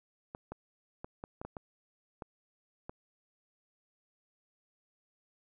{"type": "clicks", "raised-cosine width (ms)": 1, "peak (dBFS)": -27, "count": 9, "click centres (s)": [0.349, 0.52, 1.045, 1.239, 1.415, 1.45, 1.568, 2.222, 2.895], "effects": []}